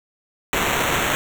white noise with sample-and-hold, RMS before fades -21 dBFS, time 0.53-1.15 s, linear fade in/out 0 ms, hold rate 4900 Hz, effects none

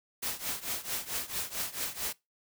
white noise with tremolo, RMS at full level -32 dBFS, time 0.22-2.13 s, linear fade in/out 10 ms, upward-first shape triangle, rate 4.5 Hz, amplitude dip 90%, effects noise-tail reverb RT60 0.2 s tail -21 dB re dry

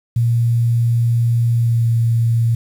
sine tone with pitch glide, 117.5 to 115.82 Hz, A#2 to A#2, +14 to -11 cents, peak -12 dBFS, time 0.16-2.55 s, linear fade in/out 5 ms, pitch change -25 cents, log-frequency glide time 1.53-1.89 s, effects 7-bit

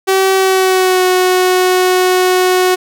sawtooth tone with pitch glide, 382.7 to 367.5 Hz, G4 to F#4, -42 to -12 cents, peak -5 dBFS, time 0.07-2.76 s, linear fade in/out 20 ms, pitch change -70 cents, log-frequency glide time 0.35-1.04 s, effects none

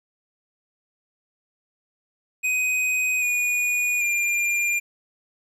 square tone with pitch steps, 2506 / 2455 / 2397 Hz, D#7 / D#7 / D7, +12 / -24 / +35 cents, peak -21 dBFS, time 2.43-4.8 s, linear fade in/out 20 ms, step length 790 ms, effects low-pass 12000 Hz 12 dB/octave + 10-bit

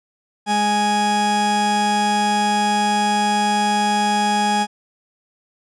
40% pulse tone pair together, 207.7 / 830.8 Hz, G#3 / G#5, 0 / 0 cents, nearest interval 2 octaves, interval 2400 cents, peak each -21 / -17 dBFS, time 0.46-4.67 s, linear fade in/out 50 ms, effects resampled to 22050 Hz

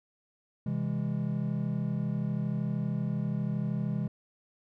triangle chord, C augmented, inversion none, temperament just, 130.81 / 163.52 / 204.4 Hz, C3 / E3 / G#3, 0 / -14 / -27 cents, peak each -31 dBFS, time 0.66-4.08 s, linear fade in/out 5 ms, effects none

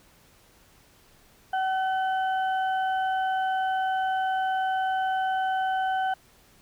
harmonic tone, 758 Hz, F#5, 42 cents sharp, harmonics 1 / 2 / 4, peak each -24 / -32 / -43 dBFS, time 1.53-6.14 s, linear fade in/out 5 ms, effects pink hiss -58 dBFS RMS until 6.61 s

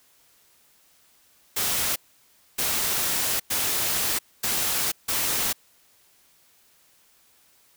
white noise bursts at uneven times, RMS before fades -25 dBFS, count 5, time 1.56-1.96 / 2.58-3.4 / 3.5-4.19 / 4.43-4.92 / 5.08-5.53 s, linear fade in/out 10 ms, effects white hiss -60 dBFS RMS until 7.76 s

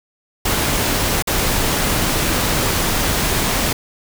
pink noise with dropouts, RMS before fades -18 dBFS, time 0.45-3.73 s, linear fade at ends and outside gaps 5 ms, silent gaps 1.224-1.272 s, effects none

